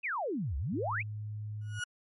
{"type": "exponential two-way sweep", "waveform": "sine", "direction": "down then up", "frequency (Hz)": [2716, 61.74, 2716], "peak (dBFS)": -31, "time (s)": [0.03, 1.03], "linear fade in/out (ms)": 20, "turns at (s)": 0.57}
{"type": "tone", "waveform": "sine", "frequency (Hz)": 105.9, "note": "G#2", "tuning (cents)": 34, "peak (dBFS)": -36, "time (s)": [0.72, 1.8], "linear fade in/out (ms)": 10}
{"type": "tone with exponential growth", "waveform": "35% pulse", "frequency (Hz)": 1452, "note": "F#6", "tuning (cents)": -33, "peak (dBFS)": -29, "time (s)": [1.61, 1.84], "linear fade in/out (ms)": 5, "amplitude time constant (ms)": 49}
{"effects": ["MP3 48 kbps"]}